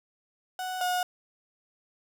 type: tone pair in turn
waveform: 35% pulse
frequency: 740 / 723.9 Hz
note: F#5 / F#5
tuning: 0 / -38 cents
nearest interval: unison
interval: 38 cents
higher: first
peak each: -30 / -24 dBFS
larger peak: second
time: 0.59-0.81 / 0.81-1.03 s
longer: neither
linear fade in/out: 2 ms
effects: none